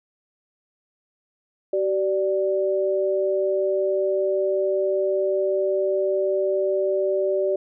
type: tone pair together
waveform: sine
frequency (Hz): 382.1 / 587.3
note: G4 / D5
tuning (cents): -44 / 0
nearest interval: perfect fifth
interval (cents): 744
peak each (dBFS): -22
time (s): 1.73-7.56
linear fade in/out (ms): 5
effects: none